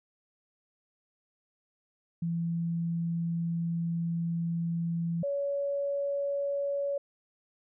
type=tone pair in turn; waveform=sine; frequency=168.2 / 563.6 Hz; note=E3 / C#5; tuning=+35 / +29 cents; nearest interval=octave + major sixth; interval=2094 cents; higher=second; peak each=-28 dBFS; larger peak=neither; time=2.22-5.23 / 5.23-6.98 s; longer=first; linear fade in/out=5 ms; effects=none